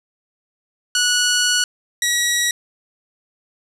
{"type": "tone pair in turn", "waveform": "10% pulse", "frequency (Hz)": [1468, 1917.8], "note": ["F#6", "A#6"], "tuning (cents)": [-14, 49], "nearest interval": "perfect fourth", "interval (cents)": 463, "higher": "second", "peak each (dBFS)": -6, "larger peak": "neither", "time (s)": [[0.95, 1.64], [2.02, 2.51]], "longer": "first", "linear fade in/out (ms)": 2, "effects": ["low-pass 9000 Hz 12 dB/octave", "8-bit"]}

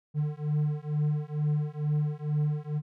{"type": "beating tone pair", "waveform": "triangle", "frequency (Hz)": [148.6, 150.8], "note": ["D3", "D3"], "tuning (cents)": [21, 46], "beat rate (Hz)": 2.2, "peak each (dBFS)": -27, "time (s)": [0.14, 2.82], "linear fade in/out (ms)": 50, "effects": []}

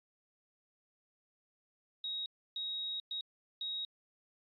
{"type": "tone bursts at uneven times", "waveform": "sine", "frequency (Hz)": 3788, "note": "A#7", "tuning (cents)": 27, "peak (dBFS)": -36, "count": 4, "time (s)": [[2.04, 2.26], [2.56, 3], [3.11, 3.21], [3.61, 3.85]], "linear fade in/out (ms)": 2, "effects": ["AAC 32 kbps"]}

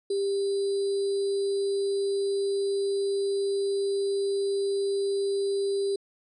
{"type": "tone with sample-and-hold", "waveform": "sine", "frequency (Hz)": 396.4, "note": "G4", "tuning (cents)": 19, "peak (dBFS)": -24, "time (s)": [0.1, 5.96], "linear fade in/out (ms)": 5, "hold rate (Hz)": 4410, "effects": ["resampled to 24000 Hz"]}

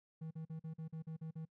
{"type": "tone bursts", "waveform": "triangle", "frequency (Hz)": 159.9, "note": "D#3", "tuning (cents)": 48, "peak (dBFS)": -40, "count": 9, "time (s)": [0.21, 1.454], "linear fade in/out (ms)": 10, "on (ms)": 100, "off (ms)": 43, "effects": ["noise-tail reverb RT60 0.1 s tail -25 dB re dry"]}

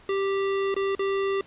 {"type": "tone with dropouts", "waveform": "square", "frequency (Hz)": 392, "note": "G4", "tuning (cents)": 0, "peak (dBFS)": -24, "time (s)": [0.09, 1.41], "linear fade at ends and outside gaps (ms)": 2, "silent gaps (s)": [[0.743, 0.764], [0.951, 0.993]], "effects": ["pink hiss -53 dBFS RMS until 1.46 s", "resampled to 8000 Hz"]}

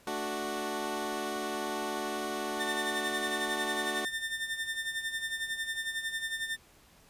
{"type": "chord", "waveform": "15% pulse", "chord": "D major", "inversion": "second", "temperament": "equal", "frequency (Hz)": [220, 293.7, 370], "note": ["A3", "D4", "F#4"], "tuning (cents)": [0, 0, 0], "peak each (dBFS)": [-33, -32, -29], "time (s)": [0.07, 4.05], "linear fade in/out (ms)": 2}
{"type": "tone with tremolo", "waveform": "30% pulse", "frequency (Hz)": 1800, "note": "A6", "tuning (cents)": 39, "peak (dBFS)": -28, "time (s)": [2.59, 6.57], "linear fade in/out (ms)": 20, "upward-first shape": "sine", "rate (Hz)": 11, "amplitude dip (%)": 65}
{"effects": ["pink hiss -60 dBFS RMS until 7.09 s", "resampled to 32000 Hz"]}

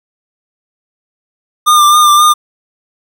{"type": "tone with vibrato", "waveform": "square", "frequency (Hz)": 1200, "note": "D6", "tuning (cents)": 37, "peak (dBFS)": -5, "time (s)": [1.66, 2.34], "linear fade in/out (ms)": 20, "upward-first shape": "sine", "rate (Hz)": 3.8, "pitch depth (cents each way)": 30, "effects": []}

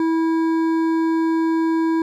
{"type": "tone with hard clipping", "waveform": "triangle", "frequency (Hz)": 325.9, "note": "E4", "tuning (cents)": -20, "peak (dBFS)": -18, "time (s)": [0, 2.02], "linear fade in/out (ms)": 2, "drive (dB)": 13, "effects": []}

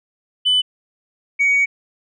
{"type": "tone pair in turn", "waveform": "sine", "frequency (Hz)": [3000, 2247], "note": ["F#7", "C#7"], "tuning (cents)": [23, 23], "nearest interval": "perfect fourth", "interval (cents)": 500, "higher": "first", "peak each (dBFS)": -11, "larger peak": "neither", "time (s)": [[0.45, 0.62], [1.39, 1.66]], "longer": "second", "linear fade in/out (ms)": 20, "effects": ["tanh soft clip ceiling -10 dBFS"]}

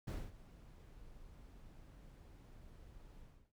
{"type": "noise with ADSR envelope", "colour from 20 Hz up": "brown", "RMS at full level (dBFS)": -39, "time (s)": [0.07, 3.52], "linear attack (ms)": 11, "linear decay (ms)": 230, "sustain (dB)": -18, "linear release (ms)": 310, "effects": []}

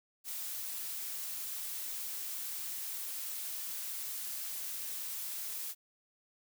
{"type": "noise", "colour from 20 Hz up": "blue", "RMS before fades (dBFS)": -40, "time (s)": [0.24, 5.75], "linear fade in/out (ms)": 50, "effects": []}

